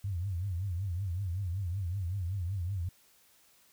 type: tone with vibrato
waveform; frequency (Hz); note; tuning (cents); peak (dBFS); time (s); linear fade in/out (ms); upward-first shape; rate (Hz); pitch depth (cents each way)
sine; 92.5; F#2; 0; -31; 0.04-2.89; 5; triangle; 5.3; 200
effects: white hiss -64 dBFS RMS until 3.72 s